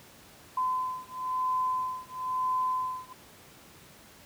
sine beating tone pair, 1020 / 1021 Hz, C6 / C6, -44 / -43 cents, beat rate 1 Hz, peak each -31 dBFS, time 0.57-3.13 s, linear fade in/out 5 ms, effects pink hiss -53 dBFS RMS until 4.25 s + high-pass 80 Hz 12 dB/octave

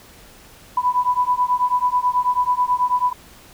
sine beating tone pair, 988 / 997.2 Hz, B5 / B5, 0 / +16 cents, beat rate 9.2 Hz, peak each -19 dBFS, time 0.77-3.13 s, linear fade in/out 5 ms, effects pink hiss -46 dBFS RMS until 3.53 s

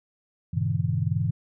sine chord, G diminished seventh, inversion none, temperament equal with one note detuned, 98 / 116.54 / 138.59 / 160.68 Hz, G2 / Bb2 / Db3 / Fb3, 0 / 0 / 0 / -44 cents, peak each -28 dBFS, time 0.53-1.31 s, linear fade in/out 10 ms, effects none

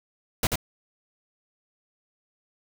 pink noise with echo, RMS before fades -23 dBFS, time 0.43-0.47 s, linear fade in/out 2 ms, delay 87 ms, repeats 1, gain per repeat -3 dB, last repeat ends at 0.557 s, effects none

